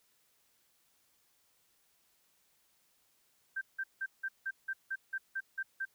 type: tone bursts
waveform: sine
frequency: 1568 Hz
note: G6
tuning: in tune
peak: -33 dBFS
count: 11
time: 3.56-5.854 s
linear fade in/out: 10 ms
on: 54 ms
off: 170 ms
effects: white hiss -72 dBFS RMS until 5.94 s